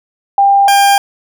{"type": "tone pair in turn", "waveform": ["sine", "40% pulse"], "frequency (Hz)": [796, 799.5], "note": ["G5", "G5"], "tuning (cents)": [26, 34], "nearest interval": "unison", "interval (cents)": 8, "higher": "second", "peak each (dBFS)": -5, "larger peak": "neither", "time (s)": [[0.38, 0.68], [0.68, 0.98]], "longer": "neither", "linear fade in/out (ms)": 2, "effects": []}